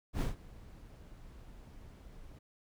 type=noise with ADSR envelope; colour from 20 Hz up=brown; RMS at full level=-30 dBFS; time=0.13-2.39 s; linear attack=78 ms; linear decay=140 ms; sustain=-22 dB; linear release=7 ms; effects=none